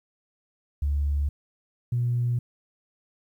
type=tone pair in turn; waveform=sine; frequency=71.9 / 120.92 Hz; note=D2 / B2; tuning=-36 / -36 cents; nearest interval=major sixth; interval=900 cents; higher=second; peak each=-21 / -21 dBFS; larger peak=neither; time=0.82-1.29 / 1.92-2.39 s; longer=neither; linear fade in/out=5 ms; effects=tanh soft clip ceiling -17 dBFS + 10-bit